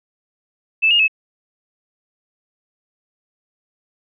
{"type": "tone with pitch steps", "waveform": "sine", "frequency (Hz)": [2630, 2842, 2591], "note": ["E7", "F7", "E7"], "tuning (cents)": [-5, 30, -30], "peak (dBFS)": -11, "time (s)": [0.82, 1.081], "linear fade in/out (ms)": 20, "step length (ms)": 87, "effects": []}